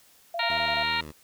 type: tone bursts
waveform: sine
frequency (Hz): 683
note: F5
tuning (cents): -39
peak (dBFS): -29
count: 6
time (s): 0.34-0.83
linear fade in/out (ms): 5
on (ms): 65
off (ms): 20
type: harmonic tone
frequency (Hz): 466.2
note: A#4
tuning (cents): 0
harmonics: 2 / 3 / 4 / 5 / 6 / 7 / 8 / 9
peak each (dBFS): -30 / -34 / -31 / -32 / -33 / -40 / -34 / -33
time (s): 0.39-1.01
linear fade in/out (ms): 5
type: tone with vibrato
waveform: 10% pulse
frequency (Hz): 77.78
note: D#2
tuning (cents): 0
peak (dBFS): -31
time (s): 0.49-1.12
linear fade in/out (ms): 10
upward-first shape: square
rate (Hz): 2.7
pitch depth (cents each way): 47
effects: white hiss -58 dBFS RMS until 1.23 s

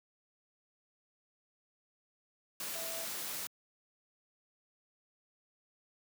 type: tone in noise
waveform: sine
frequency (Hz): 659.3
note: E5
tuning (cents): 0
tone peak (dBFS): -45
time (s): 2.75-3.05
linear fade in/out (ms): 2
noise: white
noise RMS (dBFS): -40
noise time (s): 2.6-3.47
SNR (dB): -8
effects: high-pass 150 Hz 12 dB/octave

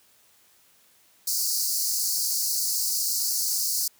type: high-pass noise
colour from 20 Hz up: pink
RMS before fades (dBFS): -26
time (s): 1.27-3.88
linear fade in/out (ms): 5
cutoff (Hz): 4400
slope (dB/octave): 96
effects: white hiss -60 dBFS RMS until 3.99 s + high-pass 60 Hz 12 dB/octave

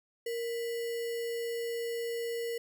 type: tone with sample-and-hold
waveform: sine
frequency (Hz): 466.2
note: A#4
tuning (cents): 0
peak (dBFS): -32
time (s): 0.26-2.58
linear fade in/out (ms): 5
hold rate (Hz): 2450
effects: none

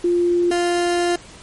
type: tone pair in turn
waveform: sine / 30% pulse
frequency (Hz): 349.2 / 349.2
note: F4 / F4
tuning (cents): 0 / 0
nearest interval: unison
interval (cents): 0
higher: neither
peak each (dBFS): -14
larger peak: neither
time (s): 0.04-0.51 / 0.51-1.16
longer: second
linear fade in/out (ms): 5
effects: pink hiss -42 dBFS RMS until 1.42 s + MP3 48 kbps

